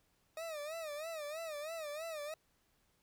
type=tone with vibrato; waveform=40% pulse; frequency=622.3 Hz; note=D#5; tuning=in tune; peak=-40 dBFS; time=0.37-2.34 s; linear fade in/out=2 ms; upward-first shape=sine; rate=3.1 Hz; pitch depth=120 cents each way; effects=pink hiss -75 dBFS RMS until 3.02 s